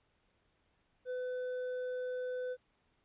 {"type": "tone with hard clipping", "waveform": "triangle", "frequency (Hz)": 503, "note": "B4", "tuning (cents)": 32, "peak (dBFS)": -37, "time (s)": [1.05, 2.57], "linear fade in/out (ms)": 50, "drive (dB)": 8, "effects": ["pink hiss -75 dBFS RMS until 3.04 s", "resampled to 8000 Hz"]}